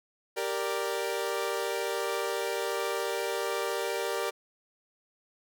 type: chord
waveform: sawtooth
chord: G minor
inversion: none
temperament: equal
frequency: 392 / 466.2 / 587.3 Hz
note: G4 / Bb4 / D5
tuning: 0 / 0 / 0 cents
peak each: -30 / -29 / -31 dBFS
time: 0.36-4.31 s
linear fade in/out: 20 ms
effects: none